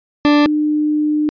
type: tone pair in turn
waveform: 40% pulse / sine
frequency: 293.7 / 301.4 Hz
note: D4 / D4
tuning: 0 / +45 cents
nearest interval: unison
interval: 45 cents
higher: second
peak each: -8 / -13 dBFS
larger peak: first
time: 0.25-0.46 / 0.46-1.29 s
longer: second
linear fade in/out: 0 ms
effects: resampled to 11025 Hz